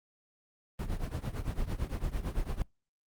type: noise with tremolo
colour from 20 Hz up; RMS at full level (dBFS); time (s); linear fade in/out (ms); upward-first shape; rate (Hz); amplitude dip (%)
brown; -30; 0.79-2.62; 2; triangle; 8.9; 90
effects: noise-tail reverb RT60 0.2 s tail -25 dB re dry + Opus 24 kbps